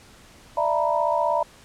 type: tone cluster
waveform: sine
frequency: 593 / 667 / 920 / 976 Hz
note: D5 / E5 / A#5 / B5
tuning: +17 / +20 / -23 / -21 cents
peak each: -25 dBFS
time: 0.57-1.43 s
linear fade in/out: 5 ms
effects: pink hiss -50 dBFS RMS until 1.64 s + low-pass 10000 Hz 12 dB/octave